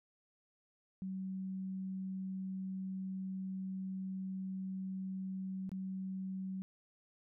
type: tone with dropouts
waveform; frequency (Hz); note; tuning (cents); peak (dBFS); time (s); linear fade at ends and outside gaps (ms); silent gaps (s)
sine; 189.5; F#3; +42; -38; 1.02-6.62; 0; 5.693-5.717
effects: none